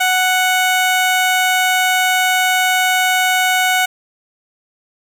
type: tone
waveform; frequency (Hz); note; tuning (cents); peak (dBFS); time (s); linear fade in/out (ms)
15% pulse; 740; F#5; 0; -6; 0-3.86; 10
effects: none